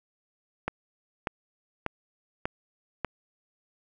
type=click train; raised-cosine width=0.5 ms; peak=-13 dBFS; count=5; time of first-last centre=0.68-3.047 s; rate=1.69 Hz; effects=none